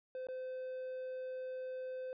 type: tone with dropouts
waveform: triangle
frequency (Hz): 514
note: C5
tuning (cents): -31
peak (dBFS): -38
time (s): 0.15-2.13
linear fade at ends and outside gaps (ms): 1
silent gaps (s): 0.27-0.286
effects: resampled to 11025 Hz